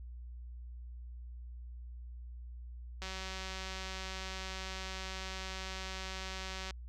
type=click train; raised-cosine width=0.2 ms; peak=-25 dBFS; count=698; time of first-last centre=3.02-6.708 s; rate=189 Hz; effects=added 60 Hz sine -44 dBFS peak until 6.88 s